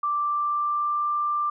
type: tone with pitch glide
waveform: sine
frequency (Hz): 1174.7 to 1184.2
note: D6 to D6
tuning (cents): 0 to +14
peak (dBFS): -22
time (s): 0.03-1.5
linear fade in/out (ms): 5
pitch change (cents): +14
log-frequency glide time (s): 0.16-1.08
effects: none